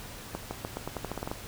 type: accelerating click train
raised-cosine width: 1 ms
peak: -19 dBFS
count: 12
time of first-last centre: 0.35-1.315 s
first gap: 160 ms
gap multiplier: 0.87
effects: added 105 Hz sine -51 dBFS peak until 1.47 s + pink hiss -44 dBFS RMS until 1.47 s